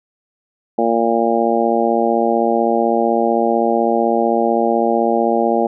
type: harmonic tone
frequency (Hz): 115.8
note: A#2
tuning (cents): -11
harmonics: 2 / 3 / 4 / 5 / 6 / 7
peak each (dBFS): -20 / -20 / -20 / -20 / -20 / -20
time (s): 0.78-5.67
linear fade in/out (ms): 5
effects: none